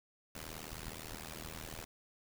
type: noise with amplitude modulation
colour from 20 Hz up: pink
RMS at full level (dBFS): -42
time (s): 0.35-1.85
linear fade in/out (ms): 5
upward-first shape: sine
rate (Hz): 79.4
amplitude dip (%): 100
effects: none